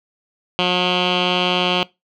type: tone with low-pass filter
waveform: 10% pulse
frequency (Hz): 180.2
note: F#3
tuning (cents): -45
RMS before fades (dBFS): -18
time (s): 0.59-1.83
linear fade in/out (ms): 0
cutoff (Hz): 3300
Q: 8.1
effects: noise-tail reverb RT60 0.2 s tail -21 dB re dry